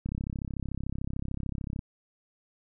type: click train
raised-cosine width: 5 ms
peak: -21 dBFS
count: 59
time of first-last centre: 0.06-1.791 s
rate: 33.5 Hz
effects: none